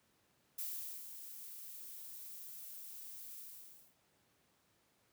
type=noise with ADSR envelope; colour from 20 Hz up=violet; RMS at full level=-41 dBFS; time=0.58-3.95 s; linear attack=8 ms; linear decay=440 ms; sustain=-9 dB; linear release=560 ms; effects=pink hiss -74 dBFS RMS until 5.12 s + high-pass 100 Hz 12 dB/octave